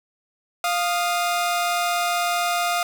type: tone pair together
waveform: sawtooth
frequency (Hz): 700 / 1235.5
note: F5 / D#6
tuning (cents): +4 / -13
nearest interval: minor seventh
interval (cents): 983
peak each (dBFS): -18 / -22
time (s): 0.64-2.83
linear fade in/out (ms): 2
effects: none